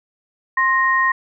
sine tone pair together, 1055.5 / 1864.7 Hz, C6 / A#6, +15 / 0 cents, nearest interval minor seventh, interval 985 cents, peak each -17 / -16 dBFS, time 0.57-1.12 s, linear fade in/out 5 ms, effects none

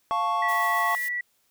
triangle chord, F augmented, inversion none, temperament equal, 698.5 / 880 / 1108.7 Hz, F5 / A5 / C#6, 0 / 0 / 0 cents, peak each -27 / -27 / -23 dBFS, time 0.11-0.95 s, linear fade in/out 0 ms
sine tone, 1951 Hz, B6, 22 cents flat, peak -26 dBFS, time 0.42-1.21 s, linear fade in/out 5 ms
blue noise with tremolo, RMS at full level -38 dBFS, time 0.48-1.09 s, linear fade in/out 10 ms, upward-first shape triangle, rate 7.5 Hz, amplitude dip 25%
effects white hiss -68 dBFS RMS until 1.5 s

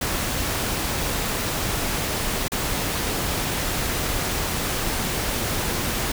pink noise with dropouts, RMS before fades -25 dBFS, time 0.01-6.12 s, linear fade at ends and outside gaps 5 ms, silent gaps 2.482-2.518 s, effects none

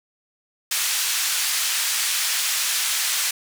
white band-pass noise, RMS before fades -23 dBFS, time 0.71-3.31 s, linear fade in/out 5 ms, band 1500 to 9700 Hz, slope 12 dB/octave, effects none

